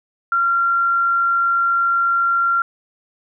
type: tone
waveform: sine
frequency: 1377 Hz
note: F6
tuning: 25 cents flat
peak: -14 dBFS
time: 0.32-2.62 s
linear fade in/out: 2 ms
effects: none